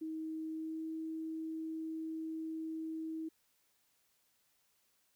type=tone with pitch glide; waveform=sine; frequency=317.3 to 320.1 Hz; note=D#4 to D#4; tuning=+34 to +49 cents; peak=-38 dBFS; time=0.01-3.29 s; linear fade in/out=10 ms; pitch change=+15 cents; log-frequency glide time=0.51-0.86 s; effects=white hiss -75 dBFS RMS until 5.15 s